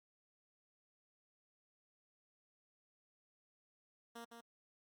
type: tone with echo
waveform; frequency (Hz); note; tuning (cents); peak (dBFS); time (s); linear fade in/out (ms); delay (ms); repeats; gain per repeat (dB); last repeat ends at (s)
10% pulse; 233.1; A#3; 0; -40; 4.15-4.25; 10; 160; 1; -5; 4.41
effects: Opus 48 kbps